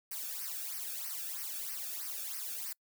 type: noise with flanger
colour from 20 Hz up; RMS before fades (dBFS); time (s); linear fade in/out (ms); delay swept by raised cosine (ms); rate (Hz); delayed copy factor
blue; -40; 0.11-2.73; 5; 0.27 to 1.02; 3.1; -0.9
effects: noise-tail reverb RT60 0.1 s tail -26 dB re dry